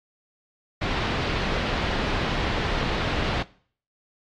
pink low-pass noise, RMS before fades -26 dBFS, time 0.81-3.43 s, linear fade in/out 10 ms, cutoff 4000 Hz, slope 24 dB/octave, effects noise-tail reverb RT60 0.5 s tail -20 dB re dry + AAC 64 kbps

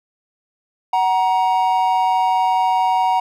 triangle tone pair together, 748 / 942.4 Hz, F#5 / A#5, +19 / +19 cents, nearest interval major third, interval 400 cents, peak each -15 dBFS, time 0.93-3.2 s, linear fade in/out 5 ms, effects none

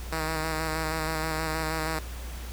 5% pulse tone with vibrato, 158.6 Hz, D#3, 33 cents sharp, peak -17 dBFS, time 0.12-1.99 s, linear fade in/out 5 ms, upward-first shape square, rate 6.3 Hz, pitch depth 21 cents each way, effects added 60 Hz sine -35 dBFS peak until 2.52 s + pink hiss -44 dBFS RMS until 2.52 s

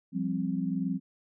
sine chord, F suspended second, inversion none, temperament equal with one note detuned, 174.61 / 196 / 262.8 Hz, F3 / G3 / C4, 0 / 0 / +8 cents, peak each -32 dBFS, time 0.12-1 s, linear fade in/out 50 ms, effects none

